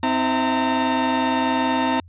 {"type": "tone cluster", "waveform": "40% pulse", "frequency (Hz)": [259.3, 318.8, 659, 912], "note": ["C4", "D#4", "E5", "A#5"], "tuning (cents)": [-15, 42, -1, -38], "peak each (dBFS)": [-21, -28, -28, -21], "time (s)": [0.03, 2], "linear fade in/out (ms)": 2, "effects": ["added 87 Hz sine -43 dBFS peak until 2.08 s", "resampled to 8000 Hz"]}